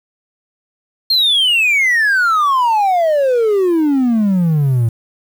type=exponential sweep; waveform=triangle; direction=down; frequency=4273 to 111.1 Hz; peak=-8 dBFS; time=1.1-4.89 s; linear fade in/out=5 ms; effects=tanh soft clip ceiling -4 dBFS + 7-bit